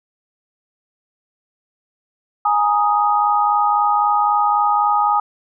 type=chord; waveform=sine; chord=Ab suspended second; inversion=none; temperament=just; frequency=830.6 / 934.4 / 1245.9 Hz; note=Ab5 / Bb5 / Eb6; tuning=0 / +4 / +2 cents; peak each=-16 / -22 / -17 dBFS; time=2.45-5.2 s; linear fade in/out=5 ms; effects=none